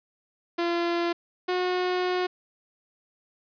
sawtooth tone pair in turn, 342.8 / 363.2 Hz, F4 / F#4, -32 / -32 cents, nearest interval minor second, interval 100 cents, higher second, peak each -20 dBFS, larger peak neither, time 0.58-1.13 / 1.48-2.27 s, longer second, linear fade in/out 10 ms, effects resampled to 11025 Hz + 10-bit

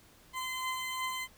20% pulse beating tone pair, 1030 / 1032.8 Hz, C6 / C6, -28 / -23 cents, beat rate 2.8 Hz, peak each -30 / -36 dBFS, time 0.33-1.28 s, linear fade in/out 50 ms, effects pink hiss -60 dBFS RMS until 1.37 s

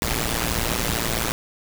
pink noise with amplitude modulation, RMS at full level -20 dBFS, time 0.02-1.32 s, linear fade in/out 0 ms, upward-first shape sine, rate 115 Hz, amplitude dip 95%, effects none

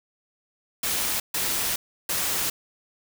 white noise bursts at uneven times, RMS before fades -26 dBFS, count 3, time 0.83-1.2 / 1.34-1.76 / 2.09-2.5 s, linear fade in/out 5 ms, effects none

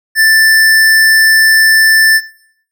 square tone, 1767 Hz, A6, 7 cents sharp, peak -6 dBFS, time 0.15-2.21 s, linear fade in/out 50 ms, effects noise-tail reverb RT60 0.7 s tail -19 dB re dry

